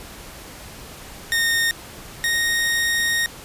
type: tone pair in turn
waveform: sawtooth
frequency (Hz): 1842 / 1861.3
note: A#6 / A#6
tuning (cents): -21 / -3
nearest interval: unison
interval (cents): 18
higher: second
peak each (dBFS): -14 / -15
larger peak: first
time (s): 1.32-1.71 / 2.24-3.26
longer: second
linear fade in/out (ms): 0
effects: pink hiss -39 dBFS RMS until 3.44 s + resampled to 32000 Hz